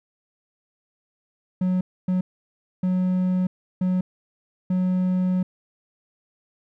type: tone bursts at uneven times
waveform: triangle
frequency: 183.6 Hz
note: F#3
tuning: 13 cents flat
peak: -17 dBFS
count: 5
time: 1.61-1.81 / 2.08-2.21 / 2.83-3.47 / 3.81-4.01 / 4.7-5.43 s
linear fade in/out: 5 ms
effects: none